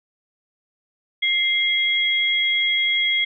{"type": "tone pair together", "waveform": "sine", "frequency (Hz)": [2103, 3303], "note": ["C7", "G#7"], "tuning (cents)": [8, -10], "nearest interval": "minor sixth", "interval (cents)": 782, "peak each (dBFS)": -20, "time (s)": [1.22, 3.25], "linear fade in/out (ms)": 10, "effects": []}